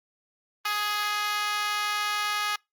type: tone with high-pass filter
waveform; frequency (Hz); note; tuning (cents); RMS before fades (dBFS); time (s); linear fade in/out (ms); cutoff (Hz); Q
5% pulse; 416.9; G#4; +7; -28; 0.65-2.56; 5; 1100; 2.8
effects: noise-tail reverb RT60 0.2 s tail -26 dB re dry + Opus 24 kbps